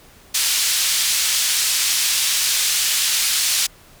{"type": "band-pass noise", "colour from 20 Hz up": "pink", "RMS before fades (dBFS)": -19, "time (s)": [0.34, 3.67], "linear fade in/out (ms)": 10, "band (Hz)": [3400, 11000], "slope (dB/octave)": 12, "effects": ["pink hiss -48 dBFS RMS until 4 s"]}